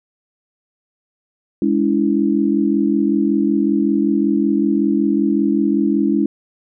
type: chord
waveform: sine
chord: C# minor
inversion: second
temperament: equal with one note detuned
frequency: 207.7 / 284.3 / 329.6 Hz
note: G#3 / C#4 / E4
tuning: 0 / +44 / 0 cents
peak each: -18 / -17 / -18 dBFS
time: 1.62-6.26 s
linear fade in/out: 2 ms
effects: none